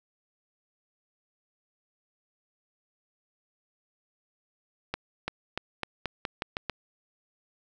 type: accelerating click train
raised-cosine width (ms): 0.3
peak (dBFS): -14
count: 9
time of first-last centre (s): 4.94-6.697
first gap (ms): 340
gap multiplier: 0.87
effects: none